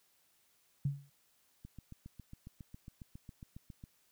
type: tone with exponential decay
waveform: sine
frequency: 140.7 Hz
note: C#3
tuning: 26 cents sharp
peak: -27 dBFS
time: 0.85-1.1 s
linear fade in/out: 5 ms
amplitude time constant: 54 ms
type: click train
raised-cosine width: 5 ms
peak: -36 dBFS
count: 17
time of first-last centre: 1.65-3.839 s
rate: 7.31 Hz
effects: white hiss -72 dBFS RMS until 4.11 s